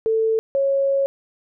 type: tone pair in turn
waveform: sine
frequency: 444.8 / 549.6 Hz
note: A4 / C#5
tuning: +19 / -15 cents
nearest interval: major third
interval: 366 cents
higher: second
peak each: -16 dBFS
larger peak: neither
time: 0.06-0.39 / 0.55-1.06 s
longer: second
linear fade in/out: 0 ms
effects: none